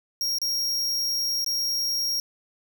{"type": "tone with dropouts", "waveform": "45% pulse", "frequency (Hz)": 5590, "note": "F8", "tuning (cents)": 1, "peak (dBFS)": -24, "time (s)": [0.21, 2.2], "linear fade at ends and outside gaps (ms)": 1, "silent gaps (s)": [[0.385, 0.416], [1.445, 1.463]], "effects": []}